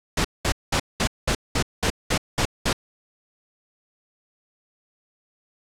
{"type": "noise bursts", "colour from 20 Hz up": "pink", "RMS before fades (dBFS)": -21, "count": 10, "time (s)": [0.17, 2.73], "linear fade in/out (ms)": 5, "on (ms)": 76, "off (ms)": 200, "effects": ["low-pass 8000 Hz 12 dB/octave"]}